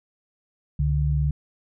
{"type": "tone pair together", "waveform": "sine", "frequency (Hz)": [68.31, 145.7], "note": ["C#2", "D3"], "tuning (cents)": [-25, -13], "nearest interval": "octave + minor second", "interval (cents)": 1312, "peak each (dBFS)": -22, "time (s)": [0.79, 1.31], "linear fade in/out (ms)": 5, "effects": []}